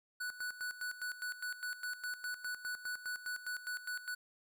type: tone with tremolo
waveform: square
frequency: 1480 Hz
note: F#6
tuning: in tune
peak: -38 dBFS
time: 0.2-4.15 s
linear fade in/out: 10 ms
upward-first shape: square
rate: 4.9 Hz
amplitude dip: 75%
effects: 12-bit